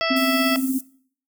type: harmonic tone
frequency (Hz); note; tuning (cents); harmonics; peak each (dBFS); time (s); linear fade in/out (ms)
659.3; E5; 0; 1 / 2 / 3 / 4 / 5 / 7 / 8; -23 / -26 / -28 / -29 / -30 / -31 / -32; 0.01-0.56; 0
type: tone with tremolo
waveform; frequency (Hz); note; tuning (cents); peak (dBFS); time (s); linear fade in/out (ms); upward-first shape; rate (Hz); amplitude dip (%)
sine; 262.8; C4; +8; -17; 0.1-0.79; 10; sine; 17; 55
type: high-pass noise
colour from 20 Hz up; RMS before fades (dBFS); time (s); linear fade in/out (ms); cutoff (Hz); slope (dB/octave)
white; -33; 0.16-0.81; 5; 7700; 24
effects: noise-tail reverb RT60 0.5 s tail -18 dB re dry

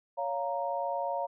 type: chord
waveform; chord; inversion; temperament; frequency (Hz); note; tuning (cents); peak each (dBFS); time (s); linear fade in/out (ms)
sine; Bb minor; first; just; 559.4 / 699.2 / 932.3; Db5 / F5 / Bb5; +16 / +2 / 0; -34; 0.17-1.27; 20
effects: none

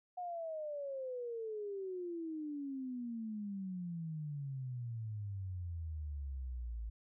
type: exponential sweep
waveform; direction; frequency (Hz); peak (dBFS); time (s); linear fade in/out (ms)
sine; down; 729 to 54; -39; 0.17-6.9; 10
effects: none

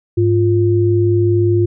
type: tone pair together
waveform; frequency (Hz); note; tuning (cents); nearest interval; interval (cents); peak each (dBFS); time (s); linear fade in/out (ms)
sine; 103.83 / 349.2; G#2 / F4; 0 / 0; octave + major sixth; 2100; -13; 0.17-1.66; 10
effects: none

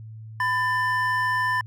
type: tone pair together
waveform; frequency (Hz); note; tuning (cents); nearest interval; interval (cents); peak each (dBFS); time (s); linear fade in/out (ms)
triangle; 1003.2 / 1777; B5 / A6; +27 / +17; minor seventh; 990; -22; 0.4-1.61; 2
effects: added 110 Hz sine -37 dBFS peak until 1.66 s

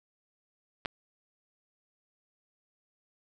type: clicks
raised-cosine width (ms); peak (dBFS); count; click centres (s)
0.3; -23 / -15; 2; 0.851 / 0.858
effects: none

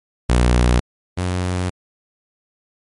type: tone pair in turn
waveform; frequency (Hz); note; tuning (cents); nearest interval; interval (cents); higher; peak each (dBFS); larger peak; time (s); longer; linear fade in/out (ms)
sawtooth; 60.7 / 90.71; B1 / F#2; -29 / -34; perfect fifth; 695; second; -8 / -15; first; 0.29-0.8 / 1.17-1.7; second; 10
effects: MP3 48 kbps

